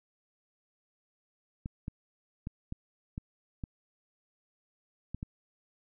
clicks, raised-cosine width 5 ms, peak -24 dBFS, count 8, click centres 1.659 / 1.881 / 2.471 / 2.724 / 3.179 / 3.638 / 5.146 / 5.229 s, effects none

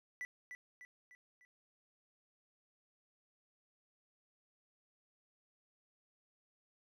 triangle tone with echo, 1975.5 Hz, B6, in tune, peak -38 dBFS, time 0.21-0.25 s, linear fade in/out 0 ms, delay 300 ms, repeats 4, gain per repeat -6 dB, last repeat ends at 1.45 s, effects none

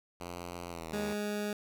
5% pulse tone with pitch glide, 87.3 to 78.68 Hz, F2 to D#2, 0 to +20 cents, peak -29 dBFS, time 0.2-1.13 s, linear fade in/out 5 ms, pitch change -180 cents, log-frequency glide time 0.69-0.93 s
20% pulse tone, 207.7 Hz, G#3, in tune, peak -28 dBFS, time 0.93-1.53 s, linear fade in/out 2 ms
effects none

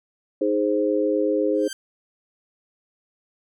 sine chord, Ab major, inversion second, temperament equal, 311.1 / 415.3 / 523.3 Hz, Eb4 / Ab4 / C5, 0 / 0 / 0 cents, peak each -23 dBFS, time 0.41-1.68 s, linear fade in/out 5 ms
10% pulse tone with exponential growth, 1568 Hz, G6, in tune, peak -20 dBFS, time 1.54-1.73 s, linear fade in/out 2 ms, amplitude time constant 40 ms
effects none

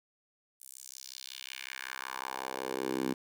10% pulse tone with high-pass filter sweep, 65.41 Hz, C2, in tune, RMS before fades -39 dBFS, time 0.6-3.14 s, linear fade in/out 10 ms, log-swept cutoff 10000 to 250 Hz, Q 2, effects none

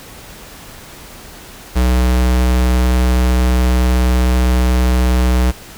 square tone, 62.3 Hz, B1, 16 cents sharp, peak -11 dBFS, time 1.75-5.52 s, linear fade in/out 20 ms, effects pink hiss -36 dBFS RMS until 5.77 s

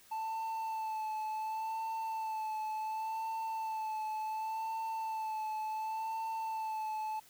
triangle tone with vibrato, 880 Hz, A5, in tune, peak -33 dBFS, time 0.11-7.2 s, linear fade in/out 10 ms, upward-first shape sine, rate 0.69 Hz, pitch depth 27 cents each way, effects white hiss -61 dBFS RMS until 7.29 s

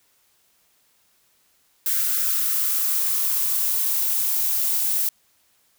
violet noise with high-pass filter sweep, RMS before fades -22 dBFS, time 1.86-5.09 s, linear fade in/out 2 ms, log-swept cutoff 1500 to 680 Hz, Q 4.3, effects white hiss -63 dBFS RMS until 5.78 s

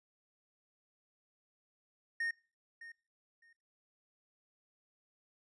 triangle tone with echo, 1845 Hz, A#6, 18 cents flat, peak -31 dBFS, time 2.2-2.31 s, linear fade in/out 5 ms, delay 610 ms, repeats 2, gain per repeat -15 dB, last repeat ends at 3.53 s, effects noise-tail reverb RT60 0.4 s tail -25 dB re dry + resampled to 24000 Hz

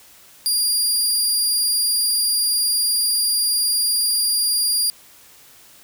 20% pulse tone, 4807 Hz, D8, 39 cents sharp, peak -11 dBFS, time 0.46-4.9 s, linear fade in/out 0 ms, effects white hiss -48 dBFS RMS until 5.83 s

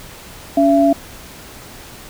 sine tone pair together, 282.9 / 672.9 Hz, C#4 / E5, +35 / +35 cents, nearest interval octave + minor third, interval 1500 cents, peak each -12 dBFS, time 0.57-0.93 s, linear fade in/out 5 ms, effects pink hiss -37 dBFS RMS until 2.09 s

